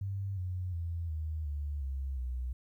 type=tone with pitch steps; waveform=sine; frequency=98 / 90.91 / 84.33 / 78.23 / 72.57 / 67.32 / 62.45 Hz; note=G2 / F#2 / E2 / D#2 / D2 / C2 / B1; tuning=0 / -30 / +40 / +10 / -20 / +50 / +20 cents; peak=-33 dBFS; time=0.01-2.53 s; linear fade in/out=5 ms; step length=360 ms; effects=12-bit